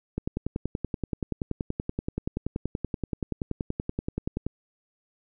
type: click train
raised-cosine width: 3 ms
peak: -15 dBFS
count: 46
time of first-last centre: 0.18-4.466 s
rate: 10.5 Hz
effects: none